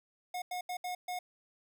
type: tone bursts at uneven times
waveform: square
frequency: 723 Hz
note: F#5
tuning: 40 cents flat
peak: -36 dBFS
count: 5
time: 0.34-0.42 / 0.51-0.61 / 0.69-0.77 / 0.84-0.95 / 1.08-1.19 s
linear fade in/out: 5 ms
effects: 13-bit